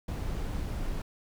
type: noise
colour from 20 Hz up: brown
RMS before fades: -33 dBFS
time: 0.08-1.02 s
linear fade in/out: 5 ms
effects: none